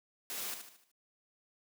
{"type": "noise with echo", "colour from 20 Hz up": "white", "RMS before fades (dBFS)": -40, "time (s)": [0.3, 0.54], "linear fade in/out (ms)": 0, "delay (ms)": 75, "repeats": 5, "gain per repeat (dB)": -7, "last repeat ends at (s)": 0.915, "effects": ["high-pass 200 Hz 12 dB/octave"]}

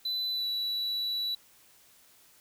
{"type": "tone with pitch glide", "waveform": "triangle", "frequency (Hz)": [4000, 3938], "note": ["B7", "B7"], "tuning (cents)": [21, -6], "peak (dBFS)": -28, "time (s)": [0.05, 1.35], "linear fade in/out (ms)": 5, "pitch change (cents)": -27, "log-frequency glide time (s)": [0.32, 0.47], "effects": ["white hiss -60 dBFS RMS until 2.4 s"]}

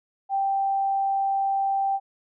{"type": "tone", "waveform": "sine", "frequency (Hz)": 784, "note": "G5", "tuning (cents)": 0, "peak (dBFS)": -21, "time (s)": [0.29, 2], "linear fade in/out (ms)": 50, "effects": []}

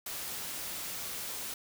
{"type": "noise", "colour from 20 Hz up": "white", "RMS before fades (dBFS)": -39, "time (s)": [0.06, 1.54], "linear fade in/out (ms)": 5, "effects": []}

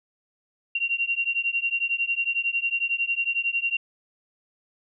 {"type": "beating tone pair", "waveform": "sine", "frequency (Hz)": [2753, 2764], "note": ["F7", "F7"], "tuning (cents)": [-25, -19], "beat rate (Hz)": 11, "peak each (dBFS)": -26, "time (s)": [0.75, 3.77], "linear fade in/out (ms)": 5, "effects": []}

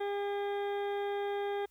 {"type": "harmonic tone", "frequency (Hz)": 404.2, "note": "G#4", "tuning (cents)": -47, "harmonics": [1, 2, 3, 4, 5, 6, 8, 9], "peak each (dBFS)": [-33, -38, -51, -47, -50, -57, -53, -57], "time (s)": [0, 1.66], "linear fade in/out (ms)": 10, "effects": ["added 60 Hz sine -70 dBFS peak until 1.7 s", "white hiss -72 dBFS RMS until 1.7 s"]}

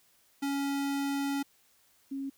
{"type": "tone pair in turn", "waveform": ["square", "sine"], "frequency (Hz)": [279.2, 273.1], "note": ["C#4", "C#4"], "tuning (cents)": [13, -26], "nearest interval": "unison", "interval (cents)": 39, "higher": "first", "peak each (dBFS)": [-30, -33], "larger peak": "first", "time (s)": [[0.42, 1.43], [2.11, 2.3]], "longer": "first", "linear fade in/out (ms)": 10, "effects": ["white hiss -66 dBFS RMS until 2.37 s"]}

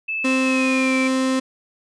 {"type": "tone with pitch glide", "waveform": "sine", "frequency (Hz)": [2622, 2336], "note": ["E7", "D7"], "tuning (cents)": [-10, -10], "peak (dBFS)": -22, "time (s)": [0.08, 1.08], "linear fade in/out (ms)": 10, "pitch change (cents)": -200, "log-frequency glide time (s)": [0.42, 0.95]}
{"type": "tone", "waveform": "35% pulse", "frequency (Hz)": 261.6, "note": "C4", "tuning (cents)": 0, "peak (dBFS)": -16, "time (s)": [0.24, 1.4], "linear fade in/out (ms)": 10}
{"effects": ["resampled to 22050 Hz"]}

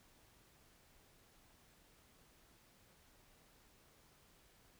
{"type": "silence", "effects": ["pink hiss -68 dBFS RMS until 4.79 s"]}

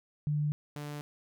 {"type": "tone pair in turn", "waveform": ["sine", "sawtooth"], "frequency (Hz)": [148.7, 147.08], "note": ["D3", "D3"], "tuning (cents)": [22, 3], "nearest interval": "unison", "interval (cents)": 19, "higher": "first", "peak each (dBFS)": [-27, -34], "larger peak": "first", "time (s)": [[0.27, 0.52], [0.76, 1.01]], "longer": "neither", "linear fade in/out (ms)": 0, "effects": []}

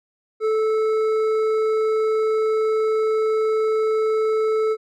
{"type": "tone with hard clipping", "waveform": "sine", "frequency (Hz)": 436.9, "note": "A4", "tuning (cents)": -12, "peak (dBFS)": -19, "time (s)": [0.4, 4.77], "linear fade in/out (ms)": 50, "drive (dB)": 7, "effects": []}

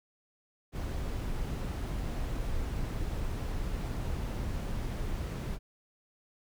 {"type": "noise", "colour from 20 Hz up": "brown", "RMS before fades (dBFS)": -34, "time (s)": [0.72, 5.59], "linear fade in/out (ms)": 50, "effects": []}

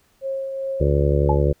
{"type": "tone with tremolo", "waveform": "sine", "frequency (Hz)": 539, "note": "C#5", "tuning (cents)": -49, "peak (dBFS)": -22, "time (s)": [0.21, 0.87], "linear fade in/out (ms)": 50, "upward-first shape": "triangle", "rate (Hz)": 2.5, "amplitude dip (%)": 40}
{"type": "harmonic tone", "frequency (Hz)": 71.6, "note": "D2", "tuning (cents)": -43, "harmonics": [1, 2, 3, 4, 5, 6, 7, 8], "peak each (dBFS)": [-19, -21, -31, -32, -24, -26, -24, -27], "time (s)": [0.8, 1.53], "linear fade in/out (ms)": 10}
{"type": "tone with exponential decay", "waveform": "sine", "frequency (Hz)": 856, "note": "A5", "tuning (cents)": -48, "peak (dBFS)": -16, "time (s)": [1.29, 1.45], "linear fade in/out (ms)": 5, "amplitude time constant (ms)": 33}
{"effects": ["pink hiss -61 dBFS RMS until 1.6 s"]}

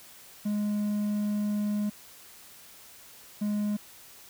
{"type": "tone bursts at uneven times", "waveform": "triangle", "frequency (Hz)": 208, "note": "G#3", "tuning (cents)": 3, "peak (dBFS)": -24, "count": 2, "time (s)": [[0.45, 1.9], [3.41, 3.77]], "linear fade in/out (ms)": 10, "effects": ["white hiss -51 dBFS RMS until 4.29 s"]}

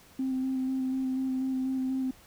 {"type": "tone with vibrato", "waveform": "sine", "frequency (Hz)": 261.6, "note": "C4", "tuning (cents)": 0, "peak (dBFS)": -26, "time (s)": [0.19, 2.11], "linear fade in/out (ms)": 5, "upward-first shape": "square", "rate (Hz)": 4.1, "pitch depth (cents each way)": 13, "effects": ["tanh soft clip ceiling -23 dBFS", "pink hiss -56 dBFS RMS until 2.26 s"]}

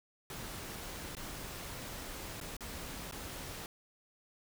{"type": "noise with dropouts", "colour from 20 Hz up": "pink", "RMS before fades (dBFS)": -44, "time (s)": [0.3, 3.66], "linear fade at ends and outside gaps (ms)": 1, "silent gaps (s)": [[1.151, 1.168], [2.402, 2.412], [2.567, 2.607], [3.112, 3.123]], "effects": []}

